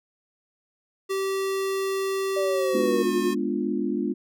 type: tone with pitch glide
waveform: square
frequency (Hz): 387.2 to 359.2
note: G4 to F4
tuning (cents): -21 to +49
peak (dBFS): -25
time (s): 1.09-3.35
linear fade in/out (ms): 20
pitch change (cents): -130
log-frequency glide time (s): 2.53-3.12
type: exponential sweep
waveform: sine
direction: down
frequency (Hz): 593 to 466.2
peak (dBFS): -24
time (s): 2.36-3.03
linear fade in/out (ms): 10
type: chord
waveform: sine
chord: G# diminished seventh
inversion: none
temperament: equal with one note detuned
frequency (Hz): 208.4 / 246.9 / 293.7 / 349.2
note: G#3 / B3 / D4 / F4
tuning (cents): +6 / 0 / 0 / 0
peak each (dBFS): -29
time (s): 2.73-4.14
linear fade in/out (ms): 20
effects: none